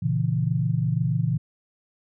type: chord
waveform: sine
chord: A# diminished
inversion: none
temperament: equal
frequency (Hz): 116.54 / 138.59 / 164.81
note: A#2 / C#3 / E3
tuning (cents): 0 / 0 / 0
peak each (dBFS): -25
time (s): 0.02-1.38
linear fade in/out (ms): 10
effects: none